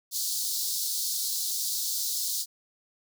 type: high-pass noise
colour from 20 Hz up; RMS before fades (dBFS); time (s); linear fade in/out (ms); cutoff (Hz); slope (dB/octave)
pink; -30; 0.11-2.46; 50; 4000; 48
effects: none